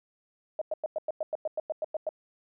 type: tone bursts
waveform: sine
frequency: 622 Hz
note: D#5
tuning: 1 cent flat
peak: -27 dBFS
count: 13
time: 0.59-2.091 s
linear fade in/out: 2 ms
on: 25 ms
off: 98 ms
effects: none